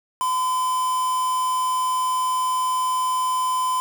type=tone with quantisation; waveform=triangle; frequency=1020 Hz; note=C6; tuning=44 cents flat; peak=-18 dBFS; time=0.21-3.8 s; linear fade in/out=0 ms; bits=5; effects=none